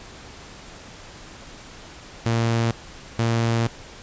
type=tone bursts at uneven times; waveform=sawtooth; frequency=115.3 Hz; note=A#2; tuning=19 cents flat; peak=-15 dBFS; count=2; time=2.26-2.71 / 3.19-3.67 s; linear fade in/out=0 ms; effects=pink hiss -42 dBFS RMS until 4.02 s + resampled to 16000 Hz